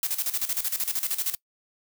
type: noise with tremolo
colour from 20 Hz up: blue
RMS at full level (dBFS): -26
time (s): 0.03-1.35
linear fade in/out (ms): 2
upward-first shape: square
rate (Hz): 13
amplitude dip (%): 75
effects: noise-tail reverb RT60 0.1 s tail -24 dB re dry